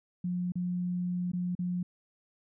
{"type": "tone with dropouts", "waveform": "sine", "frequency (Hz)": 178.5, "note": "F3", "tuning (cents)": 38, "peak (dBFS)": -29, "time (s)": [0.24, 1.83], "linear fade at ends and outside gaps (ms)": 5, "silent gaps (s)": [[0.521, 0.555], [1.318, 1.333], [1.552, 1.59]], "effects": []}